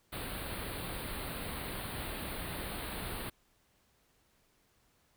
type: band-stop noise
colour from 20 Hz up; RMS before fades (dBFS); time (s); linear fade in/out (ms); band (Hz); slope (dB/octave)
pink; -40; 0.12-3.3; 10; 4500 to 8600; 96
effects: pink hiss -71 dBFS RMS until 5.16 s